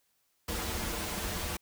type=noise with comb filter; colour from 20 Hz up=pink; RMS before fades=-35 dBFS; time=0.48-1.57 s; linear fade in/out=5 ms; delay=7.4 ms; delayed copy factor=-0.7; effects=white hiss -74 dBFS RMS until 1.61 s